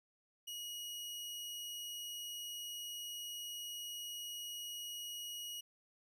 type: tone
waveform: sawtooth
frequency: 2900 Hz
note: F#7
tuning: 35 cents flat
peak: -40 dBFS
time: 0.47-5.61 s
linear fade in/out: 10 ms
effects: none